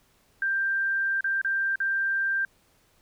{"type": "tone with dropouts", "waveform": "sine", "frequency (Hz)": 1580, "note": "G6", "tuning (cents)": 13, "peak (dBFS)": -23, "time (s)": [0.42, 2.45], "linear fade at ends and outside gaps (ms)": 2, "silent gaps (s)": [[1.208, 1.243], [1.415, 1.447], [1.757, 1.802]], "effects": ["pink hiss -64 dBFS RMS until 3.01 s"]}